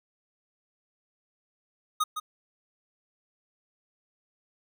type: tone with echo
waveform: square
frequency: 1244.5 Hz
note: D#6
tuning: in tune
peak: -23 dBFS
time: 2-2.04 s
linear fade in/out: 10 ms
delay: 160 ms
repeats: 1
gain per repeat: -8 dB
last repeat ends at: 2.2 s
effects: none